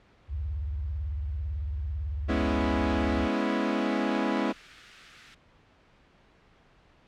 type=tone with vibrato; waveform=sine; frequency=72.2 Hz; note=D2; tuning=29 cents flat; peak=-29 dBFS; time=0.28-3.29 s; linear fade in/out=50 ms; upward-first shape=sine; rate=18 Hz; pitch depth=280 cents each way
type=chord; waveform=sawtooth; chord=C# minor seventh; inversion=second; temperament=equal; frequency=207.7 / 246.9 / 277.2 / 329.6 Hz; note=G#3 / B3 / C#4 / E4; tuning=0 / 0 / 0 / 0 cents; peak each=-27 dBFS; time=2.28-4.53 s; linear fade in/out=20 ms
type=high-pass noise; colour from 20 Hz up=white; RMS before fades=-44 dBFS; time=2.3-5.35 s; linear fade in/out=10 ms; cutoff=1200 Hz; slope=96 dB/octave
effects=pink hiss -60 dBFS RMS until 7.07 s + low-pass 3000 Hz 12 dB/octave